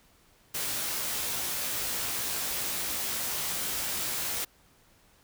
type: noise with comb filter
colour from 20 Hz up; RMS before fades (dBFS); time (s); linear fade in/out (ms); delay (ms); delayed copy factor
white; -32; 0.54-4.45; 10; 17; +0.7
effects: pink hiss -62 dBFS RMS until 5.23 s